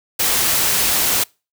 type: noise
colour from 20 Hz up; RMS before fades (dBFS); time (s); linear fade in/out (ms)
white; -17; 0.19-1.24; 10
effects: noise-tail reverb RT60 0.3 s tail -26 dB re dry